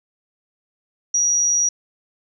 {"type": "tone", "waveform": "sine", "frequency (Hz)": 5770, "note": "F#8", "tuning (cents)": -44, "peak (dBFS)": -15, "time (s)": [1.14, 1.69], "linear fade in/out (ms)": 5, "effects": []}